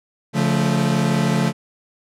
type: chord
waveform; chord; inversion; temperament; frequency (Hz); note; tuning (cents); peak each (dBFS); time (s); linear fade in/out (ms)
40% pulse; Db augmented; none; equal with one note detuned; 141.5 / 174.61 / 220; Db3 / F3 / A3; +36 / 0 / 0; -20; 0.33-1.53; 50
effects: low-pass 10000 Hz 12 dB/octave